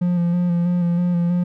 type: tone with vibrato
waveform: triangle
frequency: 174.61 Hz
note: F3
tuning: in tune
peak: -14 dBFS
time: 0.01-1.44 s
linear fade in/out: 10 ms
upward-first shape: square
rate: 3.1 Hz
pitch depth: 23 cents each way
effects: none